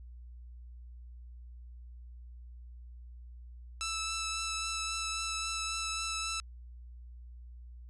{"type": "tone with vibrato", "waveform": "10% pulse", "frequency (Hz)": 1318.5, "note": "E6", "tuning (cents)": 0, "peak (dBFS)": -25, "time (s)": [3.81, 6.4], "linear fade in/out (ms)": 0, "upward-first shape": "triangle", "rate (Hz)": 3.7, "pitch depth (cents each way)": 13, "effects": ["added 60 Hz sine -46 dBFS peak until 7.89 s", "resampled to 24000 Hz"]}